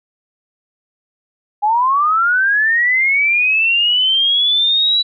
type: linear sweep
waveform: sine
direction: up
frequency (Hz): 812 to 3951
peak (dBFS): -11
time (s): 1.62-5.03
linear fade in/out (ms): 20
effects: none